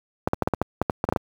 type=clicks; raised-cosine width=1 ms; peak=-6 dBFS; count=12; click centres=0.275 / 0.334 / 0.423 / 0.475 / 0.537 / 0.616 / 0.816 / 0.898 / 1.041 / 1.089 / 1.125 / 1.162 s; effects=high-pass 60 Hz 12 dB/octave + 7-bit